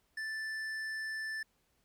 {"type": "tone with tanh clipping", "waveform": "triangle", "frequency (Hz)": 1760, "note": "A6", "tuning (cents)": 0, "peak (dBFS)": -38, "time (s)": [0.17, 1.43], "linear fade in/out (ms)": 5, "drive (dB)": 14, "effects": ["pink hiss -75 dBFS RMS until 1.84 s"]}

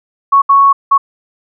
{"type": "tone bursts at uneven times", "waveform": "sine", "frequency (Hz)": 1108.7, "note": "C#6", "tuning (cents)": 0, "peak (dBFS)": -4, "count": 3, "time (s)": [[0.32, 0.42], [0.49, 0.73], [0.91, 0.98]], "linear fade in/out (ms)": 10, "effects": []}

